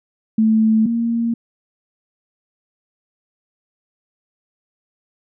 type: tone pair in turn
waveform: sine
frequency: 220 / 232.1 Hz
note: A3 / A#3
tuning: 0 / -7 cents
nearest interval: minor second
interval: 93 cents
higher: second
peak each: -11 / -16 dBFS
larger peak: first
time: 0.38-0.86 / 0.86-1.34 s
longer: neither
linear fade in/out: 5 ms
effects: none